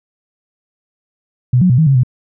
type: tone with pitch steps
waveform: sine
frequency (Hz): 124.9 / 182.1 / 124.2 / 159.3 / 136.5 / 126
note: B2 / F#3 / B2 / D#3 / C#3 / B2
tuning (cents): +20 / -27 / +10 / +41 / -26 / +35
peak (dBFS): -7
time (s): 1.53-2.034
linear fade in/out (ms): 5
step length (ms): 84
effects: none